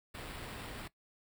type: noise with sample-and-hold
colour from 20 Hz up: pink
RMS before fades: -45 dBFS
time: 0.14-0.88 s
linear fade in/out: 10 ms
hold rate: 6300 Hz
effects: noise-tail reverb RT60 0.1 s tail -18 dB re dry